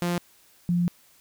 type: tone pair in turn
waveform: sawtooth / sine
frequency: 174.61 / 174.61 Hz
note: F3 / F3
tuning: 0 / 0 cents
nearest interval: unison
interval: 0 cents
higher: neither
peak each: -20 dBFS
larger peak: neither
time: 0.02-0.18 / 0.69-0.88 s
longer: second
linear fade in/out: 0 ms
effects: white hiss -58 dBFS RMS until 1.2 s